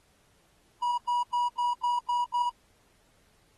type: tone bursts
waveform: triangle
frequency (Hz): 968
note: B5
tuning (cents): -35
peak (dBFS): -22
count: 7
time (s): 0.82-2.498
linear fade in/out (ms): 10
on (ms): 160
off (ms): 93
effects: pink hiss -66 dBFS RMS until 3.57 s + AAC 32 kbps